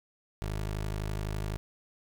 20% pulse tone, 51.91 Hz, G#1, in tune, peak -27 dBFS, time 0.42-1.57 s, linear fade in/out 0 ms, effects none

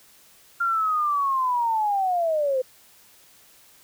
sine linear sweep, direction down, 1396.9 to 503 Hz, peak -20 dBFS, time 0.6-2.62 s, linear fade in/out 10 ms, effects white hiss -54 dBFS RMS until 3.83 s

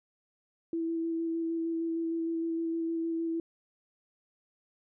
sine tone with vibrato, 330 Hz, E4, 2 cents sharp, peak -29 dBFS, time 0.73-3.4 s, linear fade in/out 2 ms, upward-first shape square, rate 6.5 Hz, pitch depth 10 cents each way, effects none

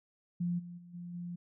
sine tone with level steps, 174.61 Hz, F3, in tune, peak -30 / -43 / -50 / -41 / -38 dBFS, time 0.4-1.36 s, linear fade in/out 10 ms, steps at 0.58 / 0.77 / 0.93 / 1.13 s, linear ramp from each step 20 ms, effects none

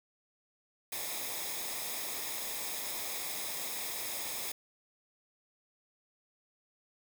white noise with comb filter, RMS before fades -38 dBFS, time 0.92-4.52 s, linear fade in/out 5 ms, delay 0.68 ms, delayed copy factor -0.6, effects none

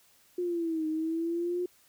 sine exponential two-way sweep, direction down then up, 359.8 to 311.1 to 359.8 Hz, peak -28 dBFS, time 0.38-1.66 s, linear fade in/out 5 ms, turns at 0.87 s, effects white hiss -63 dBFS RMS until 1.88 s

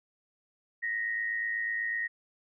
sine tone pair together, 1864.7 / 1972.8 Hz, A#6 / B6, 0 / -2 cents, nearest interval minor second, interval 98 cents, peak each -30 / -37 dBFS, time 0.82-2.08 s, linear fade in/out 20 ms, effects none

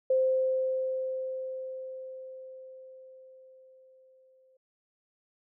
sine tone with exponential decay, 521 Hz, C5, 7 cents flat, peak -21 dBFS, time 0.1-4.57 s, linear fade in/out 5 ms, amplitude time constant 970 ms, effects none

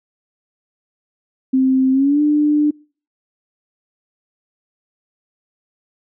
sine tone with pitch glide, 262.2 to 297.7 Hz, C4 to D4, +4 to +24 cents, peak -11 dBFS, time 1.53-2.71 s, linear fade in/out 10 ms, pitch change +220 cents, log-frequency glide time 1.92-2.21 s, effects noise-tail reverb RT60 0.4 s tail -26 dB re dry

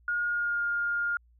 sine tone with pitch glide, 1430 to 1412.8 Hz, F6 to F6, +41 to +20 cents, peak -26 dBFS, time 0.08-1.17 s, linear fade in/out 2 ms, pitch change -21 cents, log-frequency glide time 0.26-0.63 s, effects added 59 Hz sine -58 dBFS peak until 1.39 s

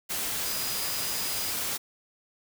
sine tone in noise, 4936 Hz, D#8, 15 cents flat, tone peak -37 dBFS, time 0.44-1.53 s, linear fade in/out 20 ms, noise white, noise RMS -31 dBFS, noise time 0.09-1.78 s, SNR -9 dB, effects none

